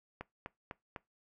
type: click train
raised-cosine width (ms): 0.5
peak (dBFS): -26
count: 4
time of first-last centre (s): 0.21-0.962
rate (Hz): 3.99
effects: noise-tail reverb RT60 0.2 s tail -22 dB re dry